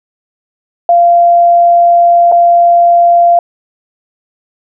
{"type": "tone with dropouts", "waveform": "sine", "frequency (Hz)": 691, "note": "F5", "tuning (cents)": -19, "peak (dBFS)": -3, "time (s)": [0.89, 3.39], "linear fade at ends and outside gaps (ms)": 2, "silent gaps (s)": [2.317, 2.322], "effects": []}